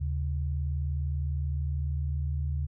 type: tone pair together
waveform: sine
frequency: 76.44 / 136.2 Hz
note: D#2 / C#3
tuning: -30 / -30 cents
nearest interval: minor seventh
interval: 1000 cents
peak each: -28 / -34 dBFS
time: 0-2.67 s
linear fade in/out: 20 ms
effects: none